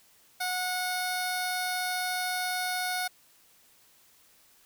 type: tone with notch filter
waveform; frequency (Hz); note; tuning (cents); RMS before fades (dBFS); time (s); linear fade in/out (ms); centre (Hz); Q
10% pulse; 731; F#5; -21; -31; 0.4-3.08; 10; 2800; 1.8
effects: white hiss -61 dBFS RMS until 4.65 s